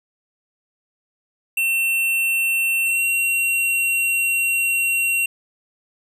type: tone with pitch glide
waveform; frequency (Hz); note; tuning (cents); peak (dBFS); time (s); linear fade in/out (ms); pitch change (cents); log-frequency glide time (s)
square; 2700 to 2741; E7 to F7; +41 to -33; -18; 1.57-5.26; 5; +26; 2.84-3.03
effects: none